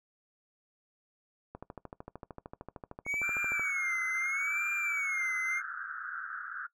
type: click train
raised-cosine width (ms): 1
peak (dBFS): -28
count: 28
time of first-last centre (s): 1.55-3.595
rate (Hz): 13.2
type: tone with vibrato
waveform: triangle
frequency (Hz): 2213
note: C#7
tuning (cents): -3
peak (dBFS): -29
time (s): 3.05-5.62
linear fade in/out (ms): 50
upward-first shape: sine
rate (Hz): 0.75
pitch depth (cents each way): 130
type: band-pass noise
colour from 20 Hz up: pink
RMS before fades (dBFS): -40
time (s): 3.22-6.67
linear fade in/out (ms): 10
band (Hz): 1300 to 1600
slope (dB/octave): 96
effects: noise-tail reverb RT60 0.1 s tail -20 dB re dry